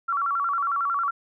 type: tone with vibrato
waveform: sine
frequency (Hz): 1244.5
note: D#6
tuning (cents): 0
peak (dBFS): -22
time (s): 0.08-1.11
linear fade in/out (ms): 10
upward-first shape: square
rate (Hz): 11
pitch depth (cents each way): 160
effects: none